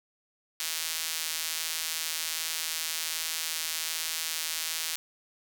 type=tone with high-pass filter; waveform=sawtooth; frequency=161.3 Hz; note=E3; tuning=37 cents flat; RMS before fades=-33 dBFS; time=0.6-4.96 s; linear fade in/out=0 ms; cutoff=3600 Hz; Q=0.65; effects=none